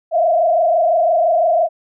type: tone with frequency modulation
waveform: sine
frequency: 670 Hz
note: E5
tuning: 28 cents sharp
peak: -11 dBFS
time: 0.11-1.69 s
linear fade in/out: 50 ms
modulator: 25.9 Hz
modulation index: 1.6
effects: none